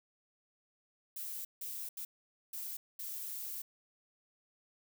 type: noise bursts at uneven times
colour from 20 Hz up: violet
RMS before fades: -42 dBFS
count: 5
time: 1.16-1.45 / 1.61-1.89 / 1.97-2.05 / 2.53-2.77 / 2.99-3.62 s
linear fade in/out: 5 ms
effects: none

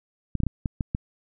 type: clicks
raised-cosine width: 5 ms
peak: -13 dBFS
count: 7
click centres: 0.353 / 0.403 / 0.435 / 0.467 / 0.658 / 0.808 / 0.949 s
effects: none

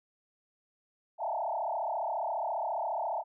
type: tone with frequency modulation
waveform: sine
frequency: 775 Hz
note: G5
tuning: 20 cents flat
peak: -30 dBFS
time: 1.18-3.24 s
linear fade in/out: 50 ms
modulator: 34.6 Hz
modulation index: 4.1
effects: none

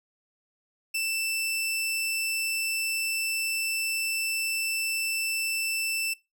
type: tone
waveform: sawtooth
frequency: 2662 Hz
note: E7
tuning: 16 cents sharp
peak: -23 dBFS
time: 0.94-6.14 s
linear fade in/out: 10 ms
effects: noise-tail reverb RT60 0.2 s tail -20 dB re dry

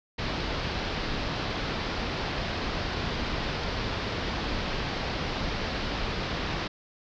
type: low-pass noise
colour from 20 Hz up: pink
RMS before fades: -31 dBFS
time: 0.18-6.68 s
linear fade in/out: 10 ms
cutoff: 5100 Hz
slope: 48 dB/octave
effects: none

